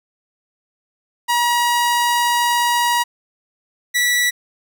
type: tone pair in turn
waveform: sawtooth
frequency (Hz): 957 / 1952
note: A#5 / B6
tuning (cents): +45 / -21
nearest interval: octave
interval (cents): 1234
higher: second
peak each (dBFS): -11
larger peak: neither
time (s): 1.28-3.04 / 3.94-4.31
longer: first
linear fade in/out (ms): 20
effects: none